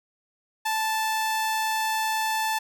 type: tone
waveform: sawtooth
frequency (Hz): 878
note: A5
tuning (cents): -4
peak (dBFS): -20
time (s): 0.65-2.59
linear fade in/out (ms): 10
effects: none